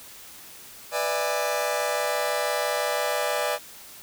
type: chord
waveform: sawtooth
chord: E dominant seventh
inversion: second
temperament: just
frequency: 494.4 / 593.3 / 659.3 / 824.1 Hz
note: B4 / D5 / E5 / G#5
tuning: +2 / +18 / 0 / -14 cents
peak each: -27 / -23 / -28 / -27 dBFS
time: 0.91-3.59 s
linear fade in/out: 50 ms
effects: white hiss -45 dBFS RMS until 4.02 s